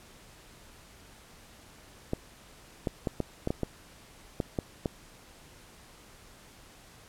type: clicks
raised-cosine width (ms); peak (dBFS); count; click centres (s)
2; -15; 10; 2.134 / 2.872 / 3.072 / 3.203 / 3.474 / 3.505 / 3.633 / 4.402 / 4.588 / 4.858
effects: pink hiss -54 dBFS RMS until 7.08 s + low-pass 12000 Hz 12 dB/octave